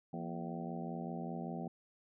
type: harmonic tone with a mistuned harmonic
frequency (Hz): 85.1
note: F2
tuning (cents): -44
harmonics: 2 / 3 / 4 / 5 / 6 / 7 / 8 / 9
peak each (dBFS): -42 / -44 / -49 / -51 / -53 / -53 / -50 / -48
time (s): 0.13-1.68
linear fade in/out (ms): 5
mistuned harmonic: 3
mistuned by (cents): -120
effects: none